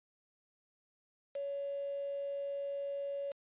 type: tone with quantisation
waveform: sine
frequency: 561 Hz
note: C#5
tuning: 21 cents sharp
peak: -36 dBFS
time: 1.35-3.32 s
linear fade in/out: 5 ms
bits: 8
effects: resampled to 8000 Hz